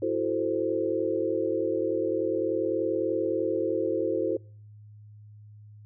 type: chord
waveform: sine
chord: F# half-diminished seventh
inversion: third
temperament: equal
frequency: 329.6 / 370 / 440 / 523.3 Hz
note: E4 / F#4 / A4 / C5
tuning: 0 / 0 / 0 / 0 cents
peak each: -30 dBFS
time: 0.02-4.37 s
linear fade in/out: 5 ms
effects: noise-tail reverb RT60 0.5 s tail -26 dB re dry + added 105 Hz sine -46 dBFS peak until 5.85 s